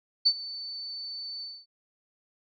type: tone with ADSR envelope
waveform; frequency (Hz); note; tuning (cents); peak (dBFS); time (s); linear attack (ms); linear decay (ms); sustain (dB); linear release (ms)
sine; 4514; C#8; +31; -16; 0.25-1.66; 17; 61; -19; 240
effects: none